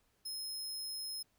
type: tone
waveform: sawtooth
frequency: 5150 Hz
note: E8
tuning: 41 cents flat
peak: -37 dBFS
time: 0.25-1.23 s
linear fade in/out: 10 ms
effects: pink hiss -75 dBFS RMS until 1.38 s